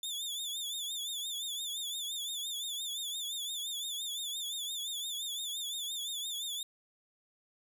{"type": "tone with vibrato", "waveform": "sawtooth", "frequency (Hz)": 3520, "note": "A7", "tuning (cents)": 0, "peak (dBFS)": -33, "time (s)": [0.03, 6.63], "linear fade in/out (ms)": 2, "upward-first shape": "triangle", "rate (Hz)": 5.8, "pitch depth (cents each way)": 110, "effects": []}